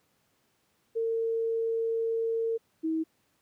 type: tone pair in turn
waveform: sine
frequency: 454.5 / 320.5 Hz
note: A#4 / E4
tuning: -44 / -49 cents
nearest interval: tritone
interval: 605 cents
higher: first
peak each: -26 dBFS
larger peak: neither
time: 0.95-2.58 / 2.83-3.04 s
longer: first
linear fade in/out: 20 ms
effects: pink hiss -71 dBFS RMS until 3.41 s + high-pass 100 Hz 12 dB/octave